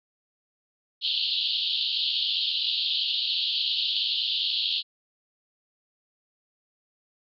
pink band-pass noise, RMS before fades -27 dBFS, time 1.01-4.83 s, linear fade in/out 50 ms, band 2900 to 4500 Hz, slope 96 dB/octave, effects none

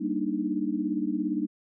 sine chord, Eb major seventh, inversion first, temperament equal, 196 / 233.1 / 293.7 / 311.1 Hz, G3 / Bb3 / D4 / Eb4, 0 / 0 / 0 / 0 cents, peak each -33 / -33 / -30 / -30 dBFS, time 0-1.47 s, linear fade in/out 20 ms, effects none

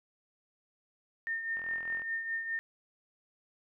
sine tone with tremolo, 1820 Hz, A#6, 42 cents flat, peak -30 dBFS, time 1.27-2.59 s, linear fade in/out 0 ms, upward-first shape triangle, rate 4.9 Hz, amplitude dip 60%
click train, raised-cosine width 0.5 ms, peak -34 dBFS, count 20, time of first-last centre 1.57-2.019 s, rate 42.3 Hz
effects none

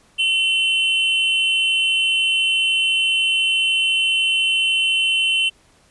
triangle tone pair together, 2725 / 3059 Hz, F7 / G7, -43 / -43 cents, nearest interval major second, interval 200 cents, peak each -17 dBFS, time 0.18-5.5 s, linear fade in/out 20 ms, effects pink hiss -55 dBFS RMS until 5.9 s + resampled to 24000 Hz

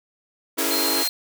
sawtooth chord, A# half-diminished seventh, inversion first, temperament equal, 277.2 / 329.6 / 415.3 / 466.2 Hz, C#4 / E4 / G#4 / A#4, 0 / 0 / 0 / 0 cents, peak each -26 / -25 / -28 / -29 dBFS, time 0.57-1.04 s, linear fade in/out 20 ms
white high-pass noise, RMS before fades -25 dBFS, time 0.58-1.08 s, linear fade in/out 5 ms, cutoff 520 Hz, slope 96 dB/octave
45% pulse tone, 4186 Hz, C8, in tune, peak -24 dBFS, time 0.71-1.09 s, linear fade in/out 0 ms
effects none

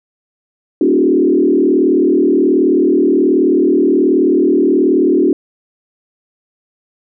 sine tone with frequency modulation, 327.2 Hz, E4, 13 cents flat, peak -8 dBFS, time 0.81-5.33 s, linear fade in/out 2 ms, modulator 38.7 Hz, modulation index 1.8, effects none

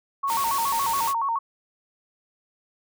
sine tone with vibrato, 1008 Hz, B5, 35 cents sharp, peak -22 dBFS, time 0.23-1.39 s, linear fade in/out 10 ms, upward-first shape square, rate 7.1 Hz, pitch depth 160 cents each way
white noise, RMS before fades -31 dBFS, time 0.27-1.14 s, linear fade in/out 50 ms
effects none

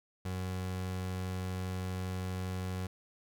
30% pulse tone, 92.5 Hz, F#2, in tune, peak -32 dBFS, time 0.25-2.87 s, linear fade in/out 5 ms, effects none

